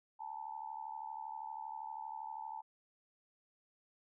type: tone with amplitude modulation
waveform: sine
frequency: 880 Hz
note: A5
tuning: in tune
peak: -38 dBFS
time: 0.19-2.62 s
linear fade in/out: 20 ms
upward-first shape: sine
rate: 72.6 Hz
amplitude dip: 90%
effects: none